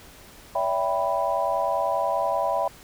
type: chord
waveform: sine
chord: C# half-diminished seventh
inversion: none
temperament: equal with one note detuned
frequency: 569 / 659.3 / 784 / 987.8 Hz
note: C#5 / E5 / G5 / B5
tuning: +45 / 0 / 0 / 0 cents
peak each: -28 / -26 / -28 / -27 dBFS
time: 0.55-2.68 s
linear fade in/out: 5 ms
effects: pink hiss -48 dBFS RMS until 2.83 s